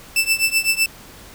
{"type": "tone with tremolo", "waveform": "sawtooth", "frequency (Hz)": 2651, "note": "E7", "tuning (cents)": 9, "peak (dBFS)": -9, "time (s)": [0.16, 0.86], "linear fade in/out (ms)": 2, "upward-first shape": "triangle", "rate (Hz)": 7.9, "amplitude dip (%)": 95, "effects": ["pink hiss -42 dBFS RMS until 1.34 s"]}